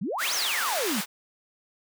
sine exponential two-way sweep, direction up then down, 158.6 to 6540 to 181.7 Hz, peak -27 dBFS, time 0.01-1.01 s, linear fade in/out 10 ms, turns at 0.34 s
pink high-pass noise, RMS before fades -30 dBFS, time 0.18-1.06 s, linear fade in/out 50 ms, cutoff 990 Hz, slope 12 dB/octave
effects none

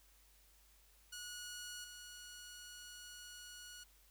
10% pulse tone with level steps, 1455 Hz, F#6, 29 cents flat, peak -38 / -43 dBFS, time 1.12-3.84 s, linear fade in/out 10 ms, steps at 1.84 s, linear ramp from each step 2 ms, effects added 50 Hz sine -68 dBFS peak until 4.1 s + white hiss -69 dBFS RMS until 4.1 s

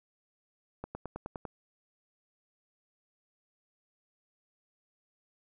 accelerating click train, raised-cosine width 1 ms, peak -24 dBFS, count 7, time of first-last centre 0.84-1.452 s, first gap 110 ms, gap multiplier 0.97, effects none

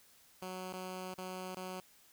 10% pulse tone with dropouts, 185 Hz, F#3, in tune, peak -33 dBFS, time 0.42-1.8 s, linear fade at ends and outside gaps 2 ms, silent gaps 0.726-0.736 / 1.14-1.182 / 1.548-1.568 s, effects white hiss -64 dBFS RMS until 2.12 s

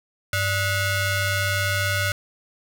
sawtooth ring-modulated tone, 685 Hz, F5, 34 cents flat, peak -14 dBFS, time 0.33-2.12 s, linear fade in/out 2 ms, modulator 783 Hz, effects none

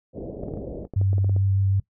white low-pass noise, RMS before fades -34 dBFS, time 0.13-0.88 s, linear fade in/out 50 ms, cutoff 590 Hz, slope 48 dB/octave
clicks, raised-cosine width 2 ms, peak -21 dBFS, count 12, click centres 0.435 / 0.484 / 0.538 / 0.573 / 0.851 / 0.937 / 1.014 / 1.131 / 1.182 / 1.245 / 1.295 / 1.364 s
sine tone with vibrato, 97.4 Hz, G2, 11 cents flat, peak -18 dBFS, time 0.96-1.8 s, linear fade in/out 5 ms, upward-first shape sine, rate 6.6 Hz, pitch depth 11 cents each way
effects noise-tail reverb RT60 0.1 s tail -20 dB re dry

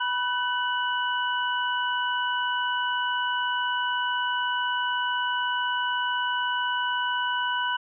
sine tone cluster, 982 / 1508 / 2956 Hz, B5 / F#6 / F#7, -10 / +32 / -2 cents, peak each -27 / -28 / -31 dBFS, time 0-7.77 s, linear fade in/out 10 ms, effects none

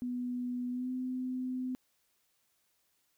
sine tone with pitch glide, 246.9 to 254.9 Hz, B3 to C4, 0 to -45 cents, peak -33 dBFS, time 0.02-1.75 s, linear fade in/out 0 ms, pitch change +55 cents, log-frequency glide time 0.71-0.9 s, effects white hiss -75 dBFS RMS until 3.17 s

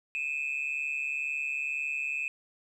sine tone pair together, 2467 / 2609 Hz, D#7 / E7, -15 / -18 cents, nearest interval minor second, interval 97 cents, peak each -32 / -31 dBFS, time 0.15-2.28 s, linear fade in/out 0 ms, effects tanh soft clip ceiling -25 dBFS + 11-bit

